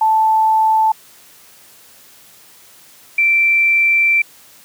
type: tone pair in turn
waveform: sine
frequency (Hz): 878 / 2344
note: A5 / D7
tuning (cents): -4 / -4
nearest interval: octave + perfect fourth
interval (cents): 1700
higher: second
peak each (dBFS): -10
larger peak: neither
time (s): 0.01-0.92 / 3.18-4.22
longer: second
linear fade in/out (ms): 5
effects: white hiss -45 dBFS RMS until 4.64 s + high-pass 80 Hz 12 dB/octave